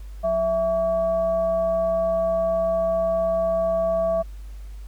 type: tone with frequency modulation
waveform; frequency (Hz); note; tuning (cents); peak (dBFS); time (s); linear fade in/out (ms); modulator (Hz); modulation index
sine; 659.3; E5; 0; -19; 0.23-4.23; 20; 477; 0.35
effects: added 50 Hz sine -34 dBFS peak until 4.87 s + pink hiss -56 dBFS RMS until 4.87 s